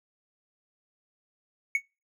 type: tone with exponential decay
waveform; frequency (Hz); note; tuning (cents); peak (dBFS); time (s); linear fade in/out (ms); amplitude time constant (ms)
triangle; 2217; C#7; 0; -17; 1.75-1.82; 2; 15
effects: noise-tail reverb RT60 0.3 s tail -26 dB re dry